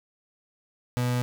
35% pulse tone, 123.47 Hz, B2, in tune, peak -22 dBFS, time 0.97-1.22 s, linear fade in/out 0 ms, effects none

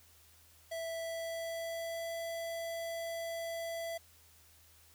square tone with pitch glide, 659.3 to 666.6 Hz, E5 to E5, 0 to +19 cents, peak -38 dBFS, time 0.71-3.98 s, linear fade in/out 10 ms, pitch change +19 cents, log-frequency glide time 0.99-2.13 s, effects added 81 Hz sine -66 dBFS peak until 4.94 s + white hiss -63 dBFS RMS until 4.94 s

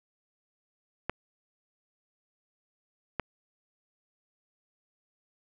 clicks, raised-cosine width 0.5 ms, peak -14 dBFS, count 2, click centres 1.096 / 3.197 s, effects none

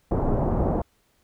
pink low-pass noise, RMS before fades -23 dBFS, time 0.11-0.82 s, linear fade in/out 5 ms, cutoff 860 Hz, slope 24 dB/octave, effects pink hiss -66 dBFS RMS until 1.23 s

